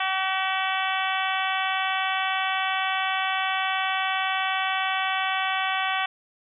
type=harmonic tone; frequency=380.4 Hz; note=F#4; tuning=48 cents sharp; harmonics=2 / 3 / 4 / 5 / 6 / 7 / 8 / 9; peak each=-28 / -30 / -31 / -32 / -33 / -33 / -34 / -35 dBFS; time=0-6.06 s; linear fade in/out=5 ms; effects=none